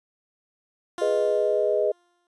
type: tone with exponential decay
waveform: 15% pulse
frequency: 350.2 Hz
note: F4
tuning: 5 cents sharp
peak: -24 dBFS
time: 0.98-2.27 s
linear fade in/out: 1 ms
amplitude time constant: 280 ms
type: chord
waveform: sine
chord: G# minor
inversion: none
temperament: equal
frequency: 415.3 / 493.9 / 622.3 Hz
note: G#4 / B4 / D#5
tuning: 0 / 0 / 0 cents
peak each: -24 / -26 / -23 dBFS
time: 1.01-1.92 s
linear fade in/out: 10 ms
effects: resampled to 24000 Hz